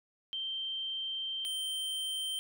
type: tone pair in turn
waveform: sine / square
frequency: 3136 / 3124 Hz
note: G7 / G7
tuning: 0 / -7 cents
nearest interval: unison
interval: 7 cents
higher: first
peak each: -34 / -34 dBFS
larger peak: neither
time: 0.33-1.45 / 1.45-2.39 s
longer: first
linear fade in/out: 0 ms
effects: none